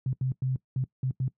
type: tone bursts at uneven times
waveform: sine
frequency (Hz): 130.1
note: C3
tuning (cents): -9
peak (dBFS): -24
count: 6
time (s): 0.06-0.13 / 0.21-0.32 / 0.42-0.56 / 0.76-0.84 / 1.03-1.11 / 1.2-1.28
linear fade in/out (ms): 2
effects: noise-tail reverb RT60 0.1 s tail -20 dB re dry + high-pass 80 Hz 12 dB/octave